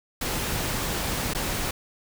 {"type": "noise with dropouts", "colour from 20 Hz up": "pink", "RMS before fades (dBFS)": -28, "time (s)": [0.21, 1.71], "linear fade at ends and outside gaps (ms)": 5, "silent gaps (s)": [1.336, 1.348], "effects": []}